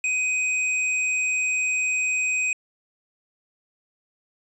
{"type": "tone", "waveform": "square", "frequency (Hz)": 2508, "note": "D#7", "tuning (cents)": 13, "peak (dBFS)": -22, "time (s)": [0.04, 2.53], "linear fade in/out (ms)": 2, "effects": ["resampled to 24000 Hz"]}